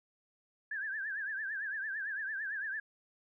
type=tone with vibrato; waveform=sine; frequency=1661 Hz; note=G#6; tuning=in tune; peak=-35 dBFS; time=0.71-2.8 s; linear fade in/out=5 ms; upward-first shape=triangle; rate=8.9 Hz; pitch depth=150 cents each way; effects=none